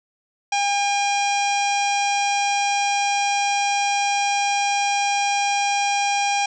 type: harmonic tone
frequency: 807 Hz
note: G#5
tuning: 50 cents flat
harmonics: 1 / 2 / 3 / 4 / 5 / 6 / 7 / 8 / 9 / 10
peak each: -20 / -34 / -25 / -31 / -36 / -37 / -29 / -40 / -39 / -42 dBFS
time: 0.52-6.46 s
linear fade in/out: 5 ms
effects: none